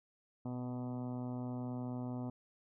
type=harmonic tone with a mistuned harmonic; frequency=124.5 Hz; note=B2; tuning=14 cents sharp; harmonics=1 / 2 / 3 / 4 / 5 / 6 / 7 / 8 / 9 / 10; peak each=-42 / -40 / -54 / -54 / -52 / -54 / -57 / -59 / -64 / -64 dBFS; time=0.45-2.3 s; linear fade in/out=5 ms; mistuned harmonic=1; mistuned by=-18 cents; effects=none